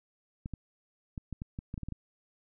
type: clicks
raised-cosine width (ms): 5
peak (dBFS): -25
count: 11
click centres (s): 0.459 / 0.537 / 1.178 / 1.327 / 1.419 / 1.589 / 1.741 / 1.778 / 1.833 / 1.886 / 1.923
effects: none